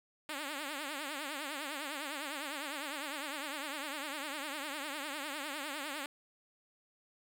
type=tone with vibrato; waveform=5% pulse; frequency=290 Hz; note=D4; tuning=22 cents flat; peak=-27 dBFS; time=0.29-6.06 s; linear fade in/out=2 ms; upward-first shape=triangle; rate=9.9 Hz; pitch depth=160 cents each way; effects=none